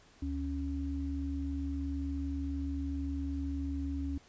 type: tone pair together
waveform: sine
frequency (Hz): 73.38 / 277.2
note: D2 / C#4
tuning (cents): -1 / 0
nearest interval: octave + major seventh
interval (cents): 2301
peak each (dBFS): -35 / -36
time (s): 0.22-4.18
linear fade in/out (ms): 5
effects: pink hiss -61 dBFS RMS until 4.28 s + resampled to 16000 Hz